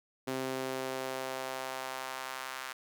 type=tone with high-pass filter sweep; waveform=sawtooth; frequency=131.2 Hz; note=C3; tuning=5 cents sharp; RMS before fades=-38 dBFS; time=0.27-2.73 s; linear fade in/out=10 ms; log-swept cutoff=300 to 1300 Hz; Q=1.3; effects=none